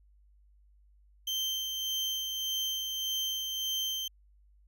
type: tone with tremolo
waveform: 35% pulse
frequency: 3124 Hz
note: G7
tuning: 7 cents flat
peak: -28 dBFS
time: 1.27-4.08 s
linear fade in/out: 5 ms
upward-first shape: sine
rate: 1.7 Hz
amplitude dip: 35%
effects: added 50 Hz sine -59 dBFS peak until 4.67 s